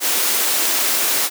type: high-pass noise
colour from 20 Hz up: white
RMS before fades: -18 dBFS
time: 0-1.3 s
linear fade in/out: 50 ms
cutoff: 250 Hz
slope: 24 dB/octave
effects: none